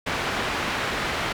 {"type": "low-pass noise", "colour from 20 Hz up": "white", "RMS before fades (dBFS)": -27, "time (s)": [0.06, 1.33], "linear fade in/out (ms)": 10, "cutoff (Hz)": 2200, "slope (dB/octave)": 12, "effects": []}